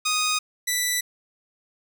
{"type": "tone pair in turn", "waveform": "10% pulse", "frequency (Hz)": [1244.5, 1975.5], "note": ["D#6", "B6"], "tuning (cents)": [0, 0], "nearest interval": "minor sixth", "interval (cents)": 800, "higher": "second", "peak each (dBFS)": -13, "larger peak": "neither", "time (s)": [[0.05, 0.39], [0.67, 1.01]], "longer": "neither", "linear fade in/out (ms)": 10, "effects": []}